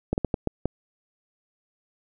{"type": "slowing click train", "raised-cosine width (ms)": 2, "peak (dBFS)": -10, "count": 6, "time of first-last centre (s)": [0.13, 0.656], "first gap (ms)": 49, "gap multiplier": 1.39, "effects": []}